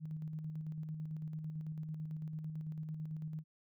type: tone with tremolo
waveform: sine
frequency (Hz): 156.2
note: D#3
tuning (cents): +7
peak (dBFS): -38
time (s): 0-3.44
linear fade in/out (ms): 50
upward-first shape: square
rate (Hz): 9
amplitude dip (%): 35
effects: none